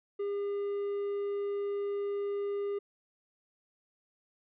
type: tone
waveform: triangle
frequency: 404.1 Hz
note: G#4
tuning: 47 cents flat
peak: -29 dBFS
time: 0.19-2.79 s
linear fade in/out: 10 ms
effects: resampled to 8000 Hz